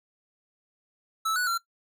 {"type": "tone with pitch steps", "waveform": "square", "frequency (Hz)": [1311, 1475, 1367], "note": ["E6", "F#6", "F6"], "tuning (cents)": [-10, -6, -37], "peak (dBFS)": -25, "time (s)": [1.25, 1.58], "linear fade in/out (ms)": 10, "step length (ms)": 110, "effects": ["noise-tail reverb RT60 0.1 s tail -19 dB re dry"]}